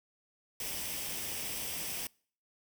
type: noise with comb filter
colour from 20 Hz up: white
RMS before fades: -38 dBFS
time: 0.6-2.07 s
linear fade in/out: 2 ms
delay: 0.36 ms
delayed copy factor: +0.5
effects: noise-tail reverb RT60 0.5 s tail -26 dB re dry